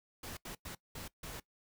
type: noise bursts at uneven times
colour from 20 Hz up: pink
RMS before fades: -45 dBFS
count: 5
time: 0.23-0.37 / 0.45-0.55 / 0.65-0.75 / 0.95-1.08 / 1.23-1.4 s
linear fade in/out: 5 ms
effects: noise-tail reverb RT60 0.1 s tail -20 dB re dry